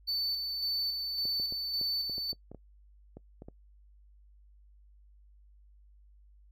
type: tone with tremolo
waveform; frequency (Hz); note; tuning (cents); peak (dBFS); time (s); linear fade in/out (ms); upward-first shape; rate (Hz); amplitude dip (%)
triangle; 4514; C#8; +31; -28; 0.07-2.33; 20; square; 1.8; 35
type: clicks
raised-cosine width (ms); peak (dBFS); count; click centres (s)
2; -32; 12; 1.254 / 1.399 / 1.524 / 1.813 / 2.097 / 2.181 / 2.33 / 2.516 / 2.547 / 3.17 / 3.421 / 3.485
effects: noise-tail reverb RT60 0.1 s tail -23 dB re dry + added 50 Hz sine -56 dBFS peak until 6.51 s